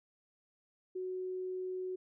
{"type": "tone", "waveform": "sine", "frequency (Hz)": 370, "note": "F#4", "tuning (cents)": 0, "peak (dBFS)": -36, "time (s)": [0.95, 1.96], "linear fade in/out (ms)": 10, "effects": []}